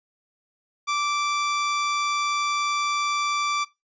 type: tone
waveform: sawtooth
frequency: 1169 Hz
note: D6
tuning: 8 cents flat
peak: -19 dBFS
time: 0.87-3.65 s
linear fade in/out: 20 ms
effects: noise-tail reverb RT60 0.2 s tail -18 dB re dry + resampled to 16000 Hz